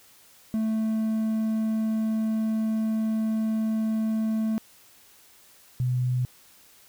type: tone pair in turn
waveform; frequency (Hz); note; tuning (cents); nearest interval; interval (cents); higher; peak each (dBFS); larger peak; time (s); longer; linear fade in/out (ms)
triangle / sine; 220 / 125.48; A3 / B2; 0 / +28; minor seventh; 972; first; -21 / -22; first; 0.54-4.58 / 5.8-6.25; first; 0
effects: white hiss -55 dBFS RMS until 6.88 s